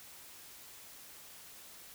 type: silence
effects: white hiss -53 dBFS RMS until 1.94 s

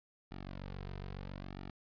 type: tone with flanger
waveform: sawtooth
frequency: 47.25 Hz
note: F#1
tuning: 37 cents sharp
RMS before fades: -45 dBFS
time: 0.31-1.7 s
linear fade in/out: 0 ms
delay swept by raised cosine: 1.9 to 3.6 ms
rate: 0.77 Hz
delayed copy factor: -0.8
effects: resampled to 11025 Hz

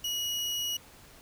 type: tone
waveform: 30% pulse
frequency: 2907 Hz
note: F#7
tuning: 31 cents flat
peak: -27 dBFS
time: 0.04-0.77 s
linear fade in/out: 5 ms
effects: pink hiss -54 dBFS RMS until 1.21 s

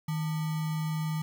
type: tone with sample-and-hold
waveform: sine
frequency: 156.9 Hz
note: D#3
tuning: 15 cents sharp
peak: -28 dBFS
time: 0.08-1.22 s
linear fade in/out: 5 ms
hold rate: 1050 Hz
effects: none

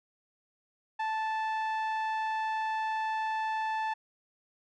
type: tone with low-pass filter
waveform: sawtooth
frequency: 877 Hz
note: A5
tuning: 6 cents flat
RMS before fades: -32 dBFS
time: 0.99-3.94 s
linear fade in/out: 10 ms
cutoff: 2100 Hz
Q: 0.64
effects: none

